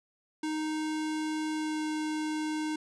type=tone with pitch glide; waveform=square; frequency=310.3 to 308.5 Hz; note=D#4 to D#4; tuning=-5 to -15 cents; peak=-31 dBFS; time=0.43-2.76 s; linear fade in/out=5 ms; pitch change=-10 cents; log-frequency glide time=1.53-1.83 s; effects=resampled to 22050 Hz + 11-bit